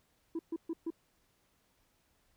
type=tone bursts; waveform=sine; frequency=329.6 Hz; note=E4; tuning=in tune; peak=-31 dBFS; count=4; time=0.35-0.904 s; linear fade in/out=5 ms; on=41 ms; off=130 ms; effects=tanh soft clip ceiling -32 dBFS + pink hiss -73 dBFS RMS until 2.36 s